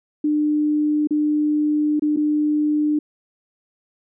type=tone with dropouts; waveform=sine; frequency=300 Hz; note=D4; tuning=37 cents sharp; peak=-16 dBFS; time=0.24-2.99 s; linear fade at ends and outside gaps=5 ms; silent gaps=1.073-1.107 / 1.996-2.021 / 2.163-2.17 s; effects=none